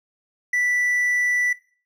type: tone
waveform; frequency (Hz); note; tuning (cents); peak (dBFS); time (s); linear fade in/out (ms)
triangle; 1970; B6; -5; -17; 0.53-1.53; 5
effects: noise-tail reverb RT60 0.4 s tail -17 dB re dry